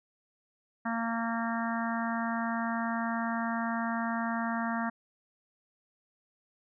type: harmonic tone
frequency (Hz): 229.8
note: A#3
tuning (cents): -25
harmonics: 1 / 3 / 4 / 5 / 6 / 7 / 8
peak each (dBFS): -32 / -37 / -38 / -39 / -40 / -40 / -41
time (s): 0.85-4.9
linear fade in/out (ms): 10
effects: none